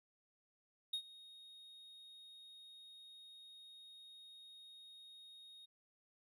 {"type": "tone with ADSR envelope", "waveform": "triangle", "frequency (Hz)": 3729, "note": "A#7", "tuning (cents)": 0, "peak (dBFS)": -34, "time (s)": [0.93, 5.66], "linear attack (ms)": 6, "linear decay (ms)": 80, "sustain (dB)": -20, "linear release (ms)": 13, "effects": []}